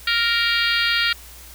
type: harmonic tone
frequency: 466.2 Hz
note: A#4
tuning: in tune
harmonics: 3 / 4 / 5 / 6 / 7 / 8 / 9 / 10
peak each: -23 / -24 / -25 / -26 / -26 / -27 / -28 / -28 dBFS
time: 0.07-1.13 s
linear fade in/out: 5 ms
effects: added 60 Hz sine -43 dBFS peak until 1.54 s + white hiss -43 dBFS RMS until 1.54 s